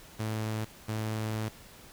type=tone bursts at uneven times; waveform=sawtooth; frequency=109.2 Hz; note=A2; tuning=13 cents flat; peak=-27 dBFS; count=2; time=0.19-0.65 / 0.88-1.49 s; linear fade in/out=10 ms; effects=pink hiss -52 dBFS RMS until 1.92 s